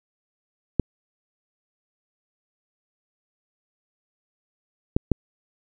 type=clicks; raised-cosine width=3 ms; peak=-5 dBFS; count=3; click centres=0.797 / 4.965 / 5.117 s; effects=none